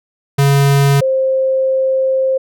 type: tone pair in turn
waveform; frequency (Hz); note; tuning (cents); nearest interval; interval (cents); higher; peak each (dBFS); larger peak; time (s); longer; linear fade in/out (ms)
square / sine; 139.8 / 527.8; C#3 / C5; +15 / +15; octave + major seventh; 2300; second; -9 / -11; first; 0.38-1.01 / 1.01-2.38; second; 10
effects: none